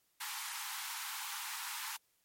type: high-pass noise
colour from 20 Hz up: pink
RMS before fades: -42 dBFS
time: 0.2-1.97 s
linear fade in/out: 10 ms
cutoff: 820 Hz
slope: 96 dB/octave
effects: white hiss -75 dBFS RMS until 2.24 s + MP3 64 kbps